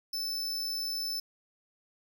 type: tone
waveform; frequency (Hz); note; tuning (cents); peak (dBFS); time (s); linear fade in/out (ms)
45% pulse; 5274; E8; 0; -32; 0.13-1.2; 5
effects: none